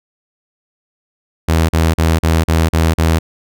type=tone bursts; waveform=sawtooth; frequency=81.1 Hz; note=E2; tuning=28 cents flat; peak=-6 dBFS; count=7; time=1.48-3.19 s; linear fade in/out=10 ms; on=210 ms; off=40 ms; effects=none